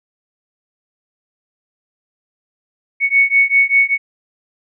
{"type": "beating tone pair", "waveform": "sine", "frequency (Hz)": [2217, 2222.1], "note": ["C#7", "C#7"], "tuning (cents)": [0, 4], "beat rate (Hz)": 5.1, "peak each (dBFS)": -13, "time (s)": [3, 3.98], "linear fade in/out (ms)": 50, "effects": []}